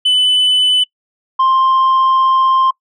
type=tone pair in turn; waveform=sine; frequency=3003 / 1052.6 Hz; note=F#7 / C6; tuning=+25 / +10 cents; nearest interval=octave + tritone; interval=1815 cents; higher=first; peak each=-6 dBFS; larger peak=neither; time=0.05-0.84 / 1.39-2.71 s; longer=second; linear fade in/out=10 ms; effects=noise-tail reverb RT60 0.1 s tail -25 dB re dry + tanh soft clip ceiling -8 dBFS